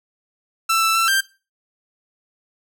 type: tone with pitch steps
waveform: sawtooth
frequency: 1333 / 1325 / 1341 / 1578 Hz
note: E6 / E6 / E6 / G6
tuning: +19 / +9 / +29 / +11 cents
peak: -12 dBFS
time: 0.69-1.21 s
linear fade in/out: 10 ms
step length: 130 ms
effects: noise-tail reverb RT60 0.3 s tail -18 dB re dry